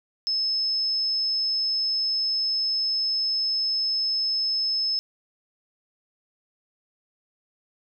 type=tone; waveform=sine; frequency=5210 Hz; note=E8; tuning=21 cents flat; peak=-22 dBFS; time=0.27-4.99 s; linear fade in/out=0 ms; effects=none